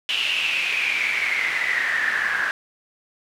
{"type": "noise with band-pass filter sweep", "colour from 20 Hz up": "pink", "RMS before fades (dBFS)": -23, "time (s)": [0.09, 2.51], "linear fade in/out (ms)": 0, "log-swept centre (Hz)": [2900, 1600], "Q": 9, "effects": []}